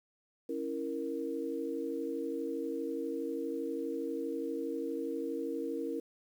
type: chord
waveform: sine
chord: A# diminished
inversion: first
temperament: equal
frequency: 277.2 / 329.6 / 466.2 Hz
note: C#4 / E4 / A#4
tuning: 0 / 0 / 0 cents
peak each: -39 / -38 / -37 dBFS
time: 0.49-6 s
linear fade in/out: 5 ms
effects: 10-bit